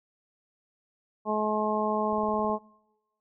harmonic tone, 213.5 Hz, G#3, 48 cents sharp, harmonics 1 / 2 / 3 / 4 / 5, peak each -31 / -31 / -31 / -31 / -31 dBFS, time 1.25-2.59 s, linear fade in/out 50 ms
click train, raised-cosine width 5 ms, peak -38 dBFS, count 8, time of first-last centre 2.13-2.498 s, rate 19 Hz
effects noise-tail reverb RT60 1.0 s tail -24 dB re dry

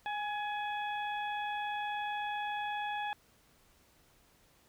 harmonic tone with a mistuned harmonic, 843 Hz, G#5, 26 cents sharp, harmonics 1 / 2 / 3 / 4, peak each -35 / -41 / -45 / -47 dBFS, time 0.06-3.13 s, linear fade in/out 0 ms, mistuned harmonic 1, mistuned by -28 cents, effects pink hiss -66 dBFS RMS until 4.68 s

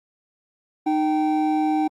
triangle tone pair together, 308.2 / 776.6 Hz, D#4 / G5, -16 / -16 cents, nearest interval octave + major third, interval 1600 cents, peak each -18 / -21 dBFS, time 0.86-1.88 s, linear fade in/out 10 ms, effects Opus 32 kbps

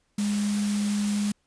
sine tone in noise, 205.8 Hz, G#3, 16 cents flat, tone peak -23 dBFS, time 0.18-1.32 s, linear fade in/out 5 ms, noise white, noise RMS -35 dBFS, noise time 0.18-1.32 s, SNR +9 dB, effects pink hiss -71 dBFS RMS until 1.46 s + resampled to 22050 Hz

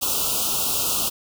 white band-stop noise, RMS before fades -23 dBFS, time 0.01-1.1 s, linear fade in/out 20 ms, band 1400 to 2600 Hz, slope 96 dB/octave, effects none

